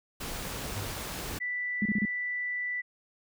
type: noise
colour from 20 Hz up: pink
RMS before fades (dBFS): -37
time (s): 0.2-1.39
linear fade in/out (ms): 10
type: tone with exponential decay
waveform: sine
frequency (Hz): 101.4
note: G#2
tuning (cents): -41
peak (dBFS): -31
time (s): 0.76-1.15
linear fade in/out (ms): 5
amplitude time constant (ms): 83
type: tone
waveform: sine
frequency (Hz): 1975.5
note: B6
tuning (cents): 0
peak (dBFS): -30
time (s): 1.4-2.82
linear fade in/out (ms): 20
type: tone bursts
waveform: sine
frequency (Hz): 207.7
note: G#3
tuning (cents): 0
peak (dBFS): -24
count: 4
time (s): 1.82-2.052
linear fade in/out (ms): 2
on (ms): 34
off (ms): 32
effects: none